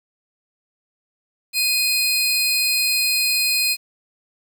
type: tone pair together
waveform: sawtooth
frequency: 2489 / 4193 Hz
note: D#7 / C8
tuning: 0 / +3 cents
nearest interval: major sixth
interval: 903 cents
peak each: -17 dBFS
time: 1.53-3.77 s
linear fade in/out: 50 ms
effects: 8-bit